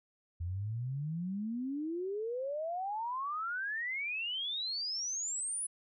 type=exponential sweep; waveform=sine; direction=up; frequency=82.9 to 10210 Hz; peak=-34 dBFS; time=0.4-5.67 s; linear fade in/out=10 ms; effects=none